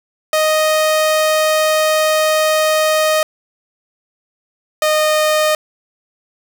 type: tone pair in turn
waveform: sawtooth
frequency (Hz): 622.3 / 615.9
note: D#5 / D#5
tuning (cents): 0 / -18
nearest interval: unison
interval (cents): 18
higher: first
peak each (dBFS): -8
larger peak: neither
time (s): 0.33-3.23 / 4.82-5.55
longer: first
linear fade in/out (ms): 2
effects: none